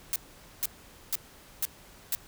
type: noise bursts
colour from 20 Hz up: blue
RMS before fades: -28 dBFS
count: 5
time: 0.13-2.15 s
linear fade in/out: 0 ms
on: 28 ms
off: 470 ms
effects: pink hiss -53 dBFS RMS until 2.27 s